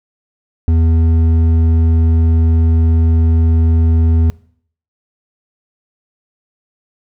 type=tone with hard clipping; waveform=sine; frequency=81.7 Hz; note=E2; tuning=15 cents flat; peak=-10 dBFS; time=0.68-4.3 s; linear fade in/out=0 ms; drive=7 dB; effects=noise-tail reverb RT60 0.6 s tail -23 dB re dry